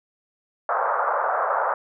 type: band-pass noise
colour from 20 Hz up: white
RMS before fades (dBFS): -23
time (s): 0.69-1.74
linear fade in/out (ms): 2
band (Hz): 510 to 1400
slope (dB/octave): 48
effects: none